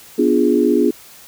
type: chord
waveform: sine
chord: B diminished seventh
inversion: none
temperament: equal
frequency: 246.9 / 293.7 / 349.2 / 415.3 Hz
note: B3 / D4 / F4 / Ab4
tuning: 0 / 0 / 0 / 0 cents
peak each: -17 dBFS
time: 0.18-0.91 s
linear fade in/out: 10 ms
effects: white hiss -42 dBFS RMS until 1.27 s